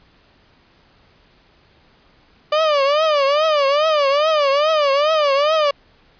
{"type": "tone with vibrato", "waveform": "30% pulse", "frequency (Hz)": 590, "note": "D5", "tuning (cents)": 8, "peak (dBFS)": -11, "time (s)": [2.52, 5.71], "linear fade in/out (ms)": 5, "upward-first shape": "triangle", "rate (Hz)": 2.4, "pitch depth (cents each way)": 160, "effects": ["pink hiss -54 dBFS RMS until 6.19 s", "resampled to 11025 Hz"]}